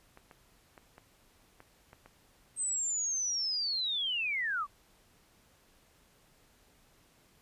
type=clicks; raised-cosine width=0.5 ms; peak=-36 dBFS; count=7; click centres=0.174 / 0.312 / 0.778 / 0.981 / 1.604 / 1.931 / 2.06 s
type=linear sweep; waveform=sine; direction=down; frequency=8330 to 1091 Hz; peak=-30 dBFS; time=2.56-4.67 s; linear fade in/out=50 ms
effects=pink hiss -65 dBFS RMS until 7.41 s + resampled to 32000 Hz